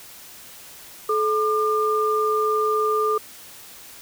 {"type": "tone pair together", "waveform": "sine", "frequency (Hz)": [430.9, 1200], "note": ["A4", "D6"], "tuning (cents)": [-36, 37], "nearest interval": "octave + tritone", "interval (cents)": 1773, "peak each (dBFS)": -21, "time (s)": [1.09, 3.18], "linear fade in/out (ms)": 5, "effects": ["white hiss -43 dBFS RMS until 4.01 s"]}